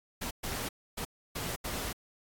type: noise bursts at uneven times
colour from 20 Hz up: pink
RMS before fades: -36 dBFS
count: 5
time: 0.21-0.31 / 0.43-0.69 / 0.97-1.05 / 1.35-1.56 / 1.64-1.93 s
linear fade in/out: 10 ms
effects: AAC 64 kbps